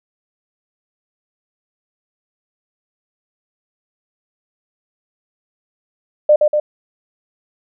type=tone with echo; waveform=sine; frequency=600 Hz; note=D5; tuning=37 cents sharp; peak=-6 dBFS; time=6.29-6.36 s; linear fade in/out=5 ms; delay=120 ms; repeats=2; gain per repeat=-3 dB; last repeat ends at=6.6 s; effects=none